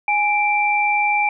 sine tone pair together, 830.5 / 2349 Hz, G#5 / D7, 0 / 0 cents, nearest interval octave + tritone, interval 1800 cents, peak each -18 dBFS, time 0.08-1.29 s, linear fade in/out 2 ms, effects none

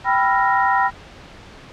sine tone cluster, 783 / 987 / 1339 / 1401 / 1867 Hz, G5 / B5 / E6 / F6 / A#6, -2 / -1 / +27 / +5 / +2 cents, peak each -19 / -18 / -25 / -26 / -22 dBFS, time 0.04-0.91 s, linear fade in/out 50 ms, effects pink hiss -41 dBFS RMS until 1.72 s + low-pass 4000 Hz 12 dB/octave

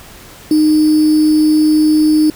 sine tone with sample-and-hold, 307.4 Hz, D#4, 21 cents flat, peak -7 dBFS, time 0.51-2.3 s, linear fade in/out 2 ms, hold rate 4900 Hz, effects pink hiss -37 dBFS RMS until 2.35 s

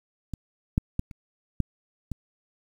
clicks, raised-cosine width 5 ms, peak -20 / -9 / -13 / -30 / -11 / -19 dBFS, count 6, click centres 0.337 / 0.779 / 0.994 / 1.112 / 1.603 / 2.117 s, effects 8-bit

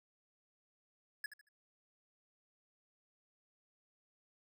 square tone with echo, 1700 Hz, G#6, 40 cents sharp, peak -39 dBFS, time 1.24-1.26 s, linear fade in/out 2 ms, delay 76 ms, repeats 3, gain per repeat -11 dB, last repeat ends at 1.488 s, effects none

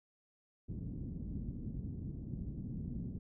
white low-pass noise, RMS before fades -42 dBFS, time 0.68-3.19 s, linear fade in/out 10 ms, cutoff 230 Hz, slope 24 dB/octave, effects none

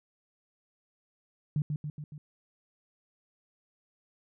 sine tone with echo, 149.6 Hz, D3, 32 cents sharp, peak -25 dBFS, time 1.56-1.62 s, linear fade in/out 2 ms, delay 140 ms, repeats 4, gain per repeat -4 dB, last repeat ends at 2.18 s, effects none

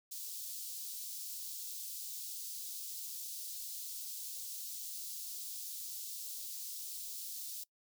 white high-pass noise, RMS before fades -44 dBFS, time 0.11-7.64 s, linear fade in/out 10 ms, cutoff 4000 Hz, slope 24 dB/octave, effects noise-tail reverb RT60 0.1 s tail -22 dB re dry

